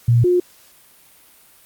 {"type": "tone pair in turn", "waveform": "sine", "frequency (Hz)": [118.6, 357.5], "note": ["A#2", "F4"], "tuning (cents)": [30, 41], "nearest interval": "octave + perfect fifth", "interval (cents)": 1911, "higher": "second", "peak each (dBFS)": [-10, -12], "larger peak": "first", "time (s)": [[0.08, 0.24], [0.24, 0.4]], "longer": "neither", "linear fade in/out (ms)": 5, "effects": ["white hiss -50 dBFS RMS until 1.65 s", "Opus 48 kbps"]}